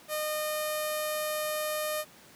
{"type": "tone with low-pass filter", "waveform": "sawtooth", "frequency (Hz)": 611, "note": "D#5", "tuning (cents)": -32, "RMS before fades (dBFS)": -32, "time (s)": [0.08, 2.05], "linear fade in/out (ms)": 50, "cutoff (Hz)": 12000, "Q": 3.8, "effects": ["pink hiss -54 dBFS RMS until 2.35 s", "high-pass 150 Hz 12 dB/octave"]}